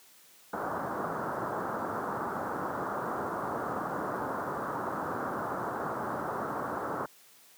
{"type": "low-pass noise", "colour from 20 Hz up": "white", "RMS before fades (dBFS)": -34, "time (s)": [0.53, 7.06], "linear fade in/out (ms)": 5, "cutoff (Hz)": 1400, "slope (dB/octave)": 48, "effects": ["white hiss -58 dBFS RMS until 7.57 s", "high-pass 150 Hz 12 dB/octave"]}